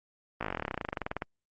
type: slowing click train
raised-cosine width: 0.5 ms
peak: -17 dBFS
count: 26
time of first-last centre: 0.41-1.221 s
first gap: 17 ms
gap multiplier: 1.05
effects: Opus 32 kbps